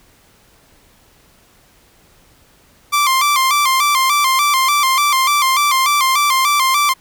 sawtooth tone with vibrato, 1108.7 Hz, C#6, in tune, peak -8 dBFS, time 2.92-6.94 s, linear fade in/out 20 ms, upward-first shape square, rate 3.4 Hz, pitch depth 90 cents each way, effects pink hiss -51 dBFS RMS until 7 s

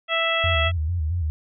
harmonic tone, 660 Hz, E5, 2 cents sharp, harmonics 1 / 2 / 3 / 4 / 5, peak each -26 / -26 / -26 / -26 / -26 dBFS, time 0.08-0.72 s, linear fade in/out 50 ms
sine tone with vibrato, 82.41 Hz, E2, in tune, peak -21 dBFS, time 0.44-1.3 s, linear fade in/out 0 ms, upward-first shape square, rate 4.5 Hz, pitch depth 110 cents each way
effects none

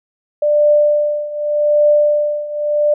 sine tone with tremolo, 593 Hz, D5, 17 cents sharp, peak -7 dBFS, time 0.42-2.94 s, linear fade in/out 5 ms, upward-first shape triangle, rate 0.85 Hz, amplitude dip 85%, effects none

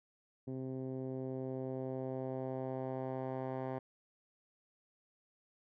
10% pulse tone with low-pass filter sweep, 130.81 Hz, C3, in tune, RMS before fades -40 dBFS, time 0.47-3.79 s, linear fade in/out 10 ms, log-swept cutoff 320 to 1100 Hz, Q 1.2, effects none

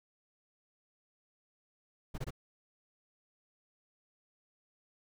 brown noise bursts, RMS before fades -37 dBFS, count 3, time 2.14-2.307 s, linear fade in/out 10 ms, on 41 ms, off 22 ms, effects none

